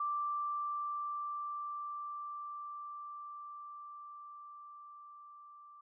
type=tone with level ramp; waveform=sine; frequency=1174.7 Hz; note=D6; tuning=in tune; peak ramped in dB=-32 to -53 dBFS; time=0-5.81 s; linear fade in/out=5 ms; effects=none